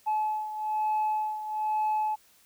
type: beating tone pair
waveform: sine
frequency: 858 / 859.1 Hz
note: A5 / A5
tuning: -44 / -42 cents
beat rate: 1.1 Hz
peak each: -26 / -31 dBFS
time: 0.06-2.16 s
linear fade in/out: 20 ms
effects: tanh soft clip ceiling -22 dBFS + white hiss -61 dBFS RMS until 2.45 s